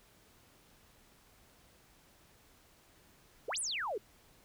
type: exponential two-way sweep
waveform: sine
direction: up then down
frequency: 370 to 11300 to 370 Hz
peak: -34 dBFS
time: 3.48-3.98 s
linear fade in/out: 5 ms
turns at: 3.59 s
effects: pink hiss -64 dBFS RMS until 4.44 s